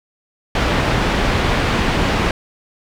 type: low-pass noise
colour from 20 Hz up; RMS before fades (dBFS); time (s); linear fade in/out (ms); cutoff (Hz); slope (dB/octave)
pink; -17; 0.55-2.31; 2; 3100; 12
effects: none